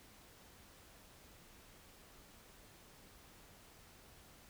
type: silence
effects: pink hiss -61 dBFS RMS until 4.49 s